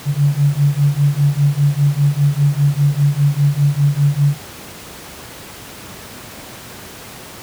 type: beating tone pair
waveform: sine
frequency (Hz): 140.9 / 145.9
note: C#3 / D3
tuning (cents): +29 / -11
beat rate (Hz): 5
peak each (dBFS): -14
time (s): 0.05-4.38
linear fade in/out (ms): 50
effects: pink hiss -34 dBFS RMS until 7.42 s + high-pass 80 Hz 12 dB/octave